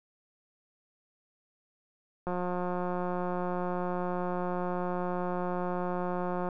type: click train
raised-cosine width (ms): 1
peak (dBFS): -20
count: 756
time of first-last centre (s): 2.27-6.488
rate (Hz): 179
effects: none